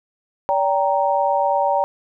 sine chord, G minor, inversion second, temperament equal with one note detuned, 574.6 / 784 / 932.3 Hz, D5 / G5 / Bb5, -38 / 0 / 0 cents, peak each -20 dBFS, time 0.49-1.84 s, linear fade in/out 0 ms, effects none

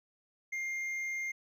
sine tone with hard clipping, 2113 Hz, C7, 16 cents sharp, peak -35 dBFS, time 0.52-1.32 s, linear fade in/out 10 ms, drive 4 dB, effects none

